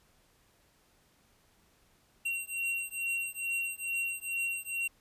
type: beating tone pair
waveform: square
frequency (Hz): 2744 / 2746.3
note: F7 / F7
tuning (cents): -31 / -30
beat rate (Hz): 2.3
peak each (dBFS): -36 / -36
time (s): 2.25-4.88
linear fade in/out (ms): 10
effects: pink hiss -67 dBFS RMS until 5 s + resampled to 32000 Hz